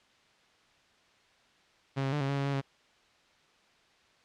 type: tone with pitch steps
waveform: sawtooth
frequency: 136.3 / 135 / 147.7 / 136.6 / 140 / 138.8 / 140 / 136.9 Hz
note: C#3 / C#3 / D3 / C#3 / C#3 / C#3 / C#3 / C#3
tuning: -29 / -45 / +10 / -25 / +18 / +3 / +18 / -21 cents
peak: -25 dBFS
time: 1.96-2.616 s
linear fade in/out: 20 ms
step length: 82 ms
effects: white hiss -64 dBFS RMS until 4.24 s + low-pass 4000 Hz 12 dB/octave